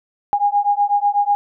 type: beating tone pair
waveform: sine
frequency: 813 / 821.1 Hz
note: G#5 / G#5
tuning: -37 / -20 cents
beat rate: 8.1 Hz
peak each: -17 dBFS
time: 0.33-1.35 s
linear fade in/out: 0 ms
effects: none